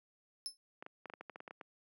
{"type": "tone with exponential decay", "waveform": "30% pulse", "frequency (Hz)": 5260, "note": "E8", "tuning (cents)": -5, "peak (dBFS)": -31, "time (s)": [0.46, 0.57], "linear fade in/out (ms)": 0, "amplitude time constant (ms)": 22}
{"type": "clicks", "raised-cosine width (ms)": 0.5, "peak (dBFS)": -31, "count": 12, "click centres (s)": [0.825, 0.864, 1.057, 1.099, 1.137, 1.21, 1.297, 1.359, 1.404, 1.478, 1.509, 1.612]}
{"effects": ["high-pass 300 Hz 12 dB/octave"]}